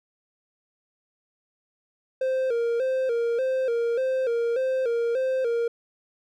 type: tone with vibrato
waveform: triangle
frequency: 493.9 Hz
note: B4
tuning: in tune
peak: -20 dBFS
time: 2.21-5.68 s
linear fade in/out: 5 ms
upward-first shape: square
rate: 1.7 Hz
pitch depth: 95 cents each way
effects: none